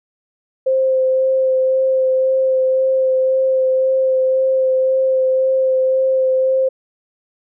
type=tone with vibrato; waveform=sine; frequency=523.3 Hz; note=C5; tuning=in tune; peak=-12 dBFS; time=0.66-6.69 s; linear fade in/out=10 ms; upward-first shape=sine; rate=1.9 Hz; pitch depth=11 cents each way; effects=none